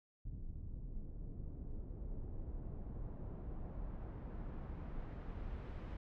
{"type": "noise with low-pass filter sweep", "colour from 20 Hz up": "brown", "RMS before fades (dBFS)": -45, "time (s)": [0.25, 5.97], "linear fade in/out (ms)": 5, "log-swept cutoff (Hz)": [210, 2800], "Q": 0.71, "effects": []}